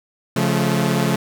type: chord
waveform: sawtooth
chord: Db augmented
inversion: none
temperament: equal with one note detuned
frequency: 138.59 / 174.61 / 216.5 Hz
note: Db3 / F3 / A3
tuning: 0 / 0 / -28 cents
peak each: -17 dBFS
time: 0.36-1.16 s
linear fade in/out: 5 ms
effects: none